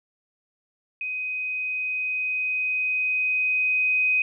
sine tone with level ramp, 2510 Hz, D#7, 15 cents sharp, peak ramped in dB -27 to -18 dBFS, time 1.01-4.22 s, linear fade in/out 2 ms, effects none

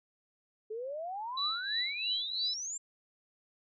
sine exponential sweep, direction up, 421.2 to 7490 Hz, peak -36 dBFS, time 0.7-2.78 s, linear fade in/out 10 ms
sine tone with tremolo, 3951 Hz, B7, in tune, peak -29 dBFS, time 1.37-2.54 s, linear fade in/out 5 ms, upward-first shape triangle, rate 3 Hz, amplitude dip 85%
effects none

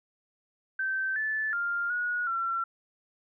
sine tone with pitch steps, 1550 / 1745 / 1399 / 1453 / 1357 Hz, G6 / A6 / F6 / F#6 / E6, -20 / -15 / +3 / -32 / +50 cents, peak -27 dBFS, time 0.79-2.64 s, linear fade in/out 5 ms, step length 370 ms, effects none

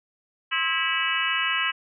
harmonic tone with a mistuned harmonic, 326 Hz, E4, 19 cents flat, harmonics 3 / 4 / 5 / 6 / 7 / 8 / 9, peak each -32 / -31 / -29 / -30 / -32 / -29 / -28 dBFS, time 0.51-1.72 s, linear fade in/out 20 ms, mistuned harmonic 3, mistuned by +130 cents, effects none

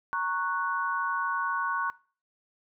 sine chord, F# major, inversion first, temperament equal with one note detuned, 932.3 / 1104.3 / 1480 Hz, A#5 / C#6 / F#6, 0 / -7 / 0 cents, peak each -34 / -30 / -31 dBFS, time 0.13-1.9 s, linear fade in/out 0 ms, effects noise-tail reverb RT60 0.4 s tail -21 dB re dry

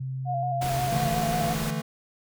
sine tone with pitch glide, 131.5 to 134.73 Hz, C3 to C#3, +9 to -49 cents, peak -29 dBFS, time 0-1.11 s, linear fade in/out 10 ms, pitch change +42 cents, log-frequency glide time 0.85-0.97 s
sine tone with vibrato, 705 Hz, F5, 16 cents sharp, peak -26 dBFS, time 0.25-1.56 s, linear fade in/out 50 ms, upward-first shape square, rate 5.6 Hz, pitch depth 35 cents each way
pink noise, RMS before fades -33 dBFS, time 0.61-1.71 s, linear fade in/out 10 ms
square chord, D suspended second, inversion none, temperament just, 146.83 / 165.19 / 220.2 Hz, D3 / E3 / A3, 0 / +4 / +2 cents, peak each -33 / -32 / -33 dBFS, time 0.91-1.82 s, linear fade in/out 10 ms
effects none

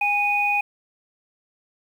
sine tone pair together, 817.2 / 2480 Hz, G#5 / D#7, -28 / -6 cents, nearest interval octave + perfect fifth, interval 1922 cents, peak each -23 / -20 dBFS, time 0.01-0.61 s, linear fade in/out 5 ms, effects 8-bit

